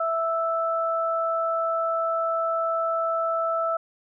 sine tone pair together, 659.3 / 1318.6 Hz, E5 / E6, 0 / 0 cents, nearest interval octave, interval 1200 cents, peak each -25 dBFS, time 0-3.77 s, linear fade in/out 5 ms, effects none

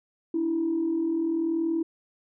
sine tone pair together, 288.9 / 329.6 Hz, D4 / E4, -28 / 0 cents, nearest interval major second, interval 228 cents, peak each -32 / -23 dBFS, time 0.34-1.83 s, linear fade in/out 5 ms, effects tanh soft clip ceiling -18 dBFS

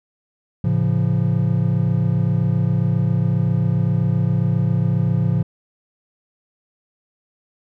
triangle chord, A augmented, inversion none, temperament just, 110 / 137.5 / 171.88 Hz, A2 / C#3 / E#3, 0 / -14 / -27 cents, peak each -18 dBFS, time 0.64-5.43 s, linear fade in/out 5 ms, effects none

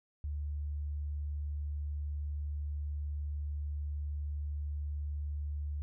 sine tone, 73.42 Hz, D2, in tune, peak -34 dBFS, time 0.24-5.82 s, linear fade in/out 0 ms, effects none

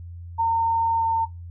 sine tone with pitch glide, 913 to 906.7 Hz, A#5 to A#5, -36 to -48 cents, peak -18 dBFS, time 0.38-1.26 s, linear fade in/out 20 ms, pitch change -12 cents, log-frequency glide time 0.98-1.04 s, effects noise-tail reverb RT60 0.2 s tail -18 dB re dry + added 86 Hz sine -35 dBFS peak until 1.5 s

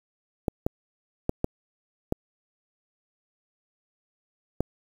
clicks, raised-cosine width 2 ms, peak -10 dBFS, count 6, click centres 0.482 / 0.665 / 1.294 / 1.444 / 2.124 / 4.606 s, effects 7-bit

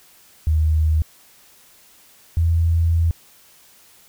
sine tone pair in turn, 78.2 / 83.14 Hz, D#2 / E2, +9 / +15 cents, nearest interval minor second, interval 106 cents, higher second, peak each -14 dBFS, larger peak neither, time 0.47-1.02 / 2.37-3.11 s, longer second, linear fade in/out 0 ms, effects white hiss -51 dBFS RMS until 4.08 s

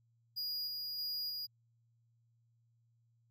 square tone with tremolo, 4877 Hz, D#8, 35 cents flat, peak -37 dBFS, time 0.36-1.47 s, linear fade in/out 20 ms, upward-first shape square, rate 1.6 Hz, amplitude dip 25%, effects added 116 Hz sine -70 dBFS peak until 3.3 s

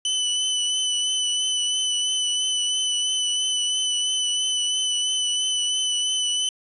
sawtooth tone with vibrato, 3000 Hz, F#7, 23 cents sharp, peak -18 dBFS, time 0.05-6.49 s, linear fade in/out 2 ms, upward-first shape triangle, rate 3 Hz, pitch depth 27 cents each way, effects resampled to 24000 Hz + 8-bit

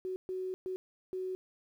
sine tone bursts at uneven times, 372.5 Hz, F#4, 12 cents sharp, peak -34 dBFS, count 4, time 0.05-0.16 / 0.29-0.54 / 0.66-0.76 / 1.13-1.35 s, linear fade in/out 0 ms, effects 11-bit

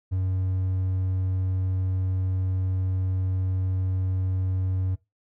triangle tone, 93.5 Hz, F#2, 19 cents sharp, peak -21 dBFS, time 0.11-4.96 s, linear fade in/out 20 ms, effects noise-tail reverb RT60 0.2 s tail -18 dB re dry

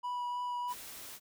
triangle tone with vibrato, 979 Hz, B5, 15 cents flat, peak -32 dBFS, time 0.03-0.74 s, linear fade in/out 20 ms, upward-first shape triangle, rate 3.2 Hz, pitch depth 12 cents each way
white noise, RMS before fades -47 dBFS, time 0.67-1.2 s, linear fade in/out 50 ms
effects none

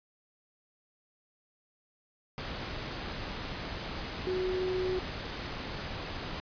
sine tone in noise, 370 Hz, F#4, in tune, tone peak -29 dBFS, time 4.27-4.99 s, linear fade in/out 0 ms, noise pink, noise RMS -38 dBFS, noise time 2.38-6.4 s, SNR +6 dB, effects resampled to 11025 Hz

